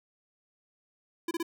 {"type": "tone bursts", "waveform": "square", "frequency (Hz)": 335.8, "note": "E4", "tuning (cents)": 32, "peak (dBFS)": -30, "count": 3, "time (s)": [1.28, 1.429], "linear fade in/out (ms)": 5, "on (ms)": 31, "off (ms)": 28, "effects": []}